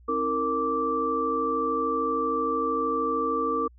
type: tone cluster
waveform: sine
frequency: 266.6 / 319.7 / 460.6 / 1168 Hz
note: C4 / D#4 / A#4 / D6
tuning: +33 / +47 / -21 / -10 cents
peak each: -33 / -33 / -28 / -26 dBFS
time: 0.08-3.68 s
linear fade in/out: 10 ms
effects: added 60 Hz sine -50 dBFS peak until 3.78 s